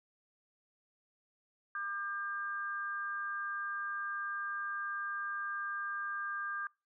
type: tone pair together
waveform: sine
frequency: 1198.6 / 1600 Hz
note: D6 / G6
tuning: +35 / +35 cents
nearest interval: perfect fourth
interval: 500 cents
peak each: -39 / -38 dBFS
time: 1.75-6.67 s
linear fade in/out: 2 ms
effects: noise-tail reverb RT60 0.3 s tail -26 dB re dry